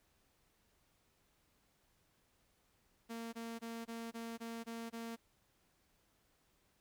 sawtooth tone bursts, 229.8 Hz, A#3, 25 cents flat, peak -39 dBFS, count 8, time 3.09-5.164 s, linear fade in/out 20 ms, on 240 ms, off 22 ms, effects pink hiss -75 dBFS RMS until 6.8 s

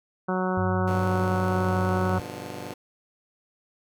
harmonic tone, 185 Hz, F#3, in tune, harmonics 1 / 2 / 3 / 4 / 5 / 6 / 7 / 8, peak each -27 / -30 / -32 / -33 / -34 / -35 / -35 / -36 dBFS, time 0.28-2.19 s, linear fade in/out 10 ms
sine tone with pitch glide, 97.3 to 95.63 Hz, G2 to G2, -12 to -42 cents, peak -26 dBFS, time 0.57-2.2 s, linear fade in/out 5 ms, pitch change -30 cents, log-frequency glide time 1.33-1.89 s
10% pulse chord, G dominant seventh, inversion none, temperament just, 98 / 122.5 / 147 / 176.4 Hz, G2 / B2 / D3 / F3, 0 / -14 / +2 / +18 cents, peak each -33 / -32 / -35 / -33 dBFS, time 0.87-2.74 s, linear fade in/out 5 ms
effects none

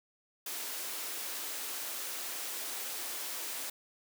white high-pass noise, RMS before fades -39 dBFS, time 0.46-3.7 s, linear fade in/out 5 ms, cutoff 280 Hz, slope 24 dB/octave, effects none

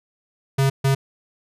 square tone bursts at uneven times, 136 Hz, C#3, 33 cents flat, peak -16 dBFS, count 2, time 0.58-0.7 / 0.84-0.95 s, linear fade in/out 10 ms, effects resampled to 32000 Hz

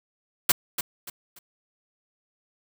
white noise with echo, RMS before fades -18 dBFS, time 0.49-0.52 s, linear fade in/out 5 ms, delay 290 ms, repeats 3, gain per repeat -10 dB, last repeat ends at 1.39 s, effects none

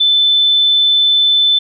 sine tone, 3520 Hz, A7, in tune, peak -8 dBFS, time 0-1.59 s, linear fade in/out 10 ms, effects none

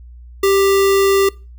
sine tone with sample-and-hold, 392 Hz, G4, in tune, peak -10 dBFS, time 0.43-1.29 s, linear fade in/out 5 ms, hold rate 1575 Hz, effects noise-tail reverb RT60 0.3 s tail -22 dB re dry + added 60 Hz sine -35 dBFS peak until 1.58 s

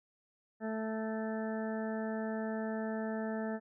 harmonic tone, 220 Hz, A3, in tune, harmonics 1 / 2 / 3 / 4 / 6 / 7 / 8, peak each -36 / -41 / -41 / -47 / -51 / -53 / -48 dBFS, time 0.6-3.6 s, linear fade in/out 50 ms, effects none

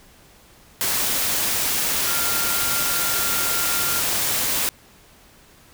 sine tone in noise, 1393 Hz, F6, 5 cents flat, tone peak -29 dBFS, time 2.07-4 s, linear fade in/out 0 ms, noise white, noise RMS -22 dBFS, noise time 0.81-4.69 s, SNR -10 dB, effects pink hiss -51 dBFS RMS until 5.73 s

